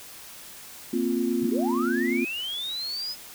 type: chord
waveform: sine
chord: Bb suspended second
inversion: none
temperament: equal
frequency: 233.1 / 261.6 / 349.2 Hz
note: Bb3 / C4 / F4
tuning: 0 / 0 / 0 cents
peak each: -27 dBFS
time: 0.93-2.25 s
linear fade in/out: 5 ms
type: linear sweep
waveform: sine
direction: up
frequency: 75.5 to 5130 Hz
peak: -29 dBFS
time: 1.41-3.16 s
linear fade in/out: 50 ms
effects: white hiss -44 dBFS RMS until 3.34 s